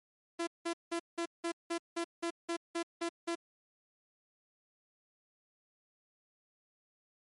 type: tone bursts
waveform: sawtooth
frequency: 338.2 Hz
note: E4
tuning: 44 cents sharp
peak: -29 dBFS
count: 12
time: 0.39-3.354 s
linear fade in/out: 10 ms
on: 82 ms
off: 180 ms
effects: MP3 48 kbps